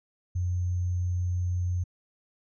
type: tone with sample-and-hold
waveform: sine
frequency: 89.4 Hz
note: F2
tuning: 41 cents sharp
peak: -25 dBFS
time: 0.35-1.84 s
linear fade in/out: 10 ms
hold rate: 6300 Hz
effects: resampled to 16000 Hz

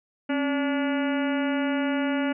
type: harmonic tone with a mistuned harmonic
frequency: 287.5 Hz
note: D4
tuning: 37 cents flat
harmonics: 1 / 2 / 3 / 4 / 5 / 6 / 7 / 8 / 9 / 10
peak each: -24 / -31 / -36 / -42 / -35 / -39 / -40 / -40 / -45 / -41 dBFS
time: 0.29-2.33 s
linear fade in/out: 10 ms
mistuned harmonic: 1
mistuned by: -93 cents
effects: none

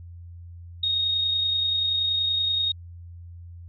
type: tone with amplitude modulation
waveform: sine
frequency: 3729 Hz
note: A#7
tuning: in tune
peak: -20 dBFS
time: 0.83-2.72 s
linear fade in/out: 5 ms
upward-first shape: sine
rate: 30.5 Hz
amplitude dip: 30%
effects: added 86 Hz sine -39 dBFS peak until 3.68 s

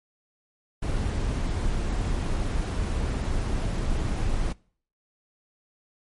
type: noise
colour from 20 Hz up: brown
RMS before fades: -26 dBFS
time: 0.82-4.53 s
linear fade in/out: 10 ms
effects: noise-tail reverb RT60 0.5 s tail -24 dB re dry + MP3 48 kbps

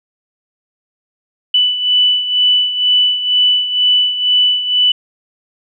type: beating tone pair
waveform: sine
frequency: 2980 / 2982.1 Hz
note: F#7 / F#7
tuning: +12 / +13 cents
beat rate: 2.1 Hz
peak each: -11 / -17 dBFS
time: 1.54-4.92 s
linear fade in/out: 5 ms
effects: none

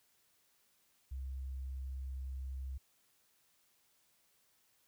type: tone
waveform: sine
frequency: 66.1 Hz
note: C2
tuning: 18 cents sharp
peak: -38 dBFS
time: 1.11-2.78 s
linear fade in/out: 10 ms
effects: tanh soft clip ceiling -35 dBFS + white hiss -73 dBFS RMS until 4.87 s

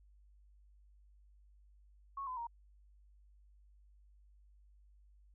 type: tone with pitch steps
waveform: sine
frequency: 1101 / 1015.5 / 936.6 Hz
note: C#6 / B5 / A#5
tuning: -12 / +48 / +8 cents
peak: -39 dBFS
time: 2.17-2.47 s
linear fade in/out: 5 ms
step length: 100 ms
effects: added 50 Hz sine -61 dBFS peak until 5.34 s

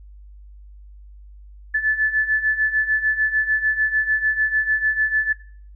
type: beating tone pair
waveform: sine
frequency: 1735 / 1741.7 Hz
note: A6 / A6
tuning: -25 / -18 cents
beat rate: 6.7 Hz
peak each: -23 / -19 dBFS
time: 1.74-5.33 s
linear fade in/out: 10 ms
effects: noise-tail reverb RT60 0.5 s tail -18 dB re dry + added 50 Hz sine -40 dBFS peak until 5.75 s

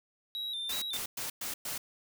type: tone with vibrato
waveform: triangle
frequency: 3720 Hz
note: A#7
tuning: 4 cents flat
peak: -33 dBFS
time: 0.35-0.97 s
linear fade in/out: 0 ms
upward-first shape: square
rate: 2.7 Hz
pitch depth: 64 cents each way
type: noise bursts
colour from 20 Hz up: white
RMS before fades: -37 dBFS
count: 5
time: 0.69-1.78 s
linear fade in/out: 5 ms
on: 130 ms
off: 110 ms
effects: none

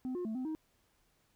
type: tone with pitch steps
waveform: sine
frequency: 256 / 357.7 / 220.1 / 256.5 / 314.2 Hz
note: C4 / F4 / A3 / C4 / D#4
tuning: -38 / +41 / +1 / -34 / +17 cents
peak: -32 dBFS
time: 0.05-0.55 s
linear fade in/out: 0 ms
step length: 100 ms
effects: tanh soft clip ceiling -34 dBFS + pink hiss -73 dBFS RMS until 1.35 s

